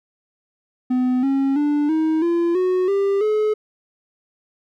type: tone with pitch steps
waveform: triangle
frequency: 252.6 / 272.3 / 293.5 / 316.4 / 341.1 / 367.7 / 396.4 / 427.3 Hz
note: B3 / C#4 / D4 / D#4 / F4 / F#4 / G4 / G#4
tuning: +39 / -31 / -1 / +29 / -41 / -11 / +19 / +49 cents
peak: -14 dBFS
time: 0.9-3.54 s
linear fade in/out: 10 ms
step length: 330 ms
effects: none